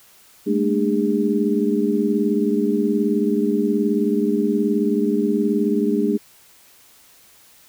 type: tone cluster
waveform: sine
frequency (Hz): 205.9 / 224.7 / 299 / 406.1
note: G#3 / A3 / D4 / G#4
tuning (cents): -15 / +37 / +31 / -39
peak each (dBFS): -22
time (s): 0.46-6.18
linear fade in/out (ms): 20
effects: white hiss -51 dBFS RMS until 7.68 s